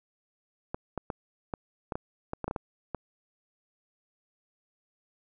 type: clicks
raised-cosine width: 1 ms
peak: -18 dBFS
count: 12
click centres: 0.745 / 0.977 / 1.102 / 1.538 / 1.922 / 1.955 / 2.334 / 2.443 / 2.48 / 2.511 / 2.562 / 2.947 s
effects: none